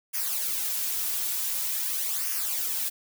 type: noise with flanger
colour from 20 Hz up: blue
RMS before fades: -29 dBFS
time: 0.13-2.9 s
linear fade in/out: 20 ms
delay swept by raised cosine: 0.25 to 3.85 ms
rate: 0.46 Hz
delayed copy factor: -0.65
effects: none